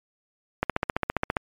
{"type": "click train", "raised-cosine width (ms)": 0.5, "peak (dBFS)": -8, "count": 12, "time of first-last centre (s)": [0.63, 1.368], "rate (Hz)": 14.9, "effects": ["MP3 96 kbps"]}